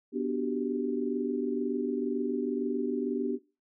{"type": "chord", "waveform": "sine", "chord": "G major seventh", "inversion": "first", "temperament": "equal", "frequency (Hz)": [246.9, 293.7, 370, 392], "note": ["B3", "D4", "F#4", "G4"], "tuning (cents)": [0, 0, 0, 0], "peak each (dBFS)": [-32, -33, -37, -33], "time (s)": [0.12, 3.39], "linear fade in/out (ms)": 50, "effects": ["noise-tail reverb RT60 0.3 s tail -20 dB re dry"]}